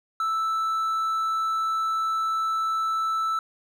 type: tone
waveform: triangle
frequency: 1318.5 Hz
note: E6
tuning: in tune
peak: -21 dBFS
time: 0.2-3.39 s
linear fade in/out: 2 ms
effects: none